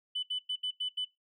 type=tone bursts at uneven times; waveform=sine; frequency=3000 Hz; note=F#7; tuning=23 cents sharp; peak=-29 dBFS; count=6; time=0.15-0.23 / 0.3-0.39 / 0.49-0.56 / 0.63-0.71 / 0.8-0.89 / 0.97-1.05 s; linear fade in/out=10 ms; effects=noise-tail reverb RT60 0.2 s tail -19 dB re dry + tanh soft clip ceiling -27 dBFS